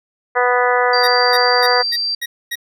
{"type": "harmonic tone", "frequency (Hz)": 246.9, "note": "B3", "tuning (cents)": 0, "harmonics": [2, 3, 4, 5, 6, 7, 8], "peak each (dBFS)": [-17, -19, -20, -21, -22, -22, -23], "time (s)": [0.35, 1.83], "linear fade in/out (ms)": 20}
{"type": "tone", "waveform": "sine", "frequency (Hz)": 4697, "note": "D8", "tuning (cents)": -1, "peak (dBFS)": -17, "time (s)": [0.93, 2.15], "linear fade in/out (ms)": 5}
{"type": "tone bursts", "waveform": "25% pulse", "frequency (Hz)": 1895, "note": "A#6", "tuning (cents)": 28, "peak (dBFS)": -17, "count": 6, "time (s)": [1.03, 2.556], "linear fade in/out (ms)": 10, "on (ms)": 46, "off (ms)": 250}
{"effects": []}